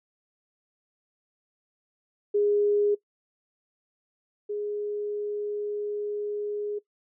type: tone pair in turn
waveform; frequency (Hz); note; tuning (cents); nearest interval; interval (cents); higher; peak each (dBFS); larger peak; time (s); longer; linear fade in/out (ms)
sine; 412.1 / 415; G#4 / G#4; -13 / -1; unison; 12; second; -20 / -28; first; 2.34-2.95 / 4.49-6.79; second; 10
effects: noise-tail reverb RT60 0.1 s tail -19 dB re dry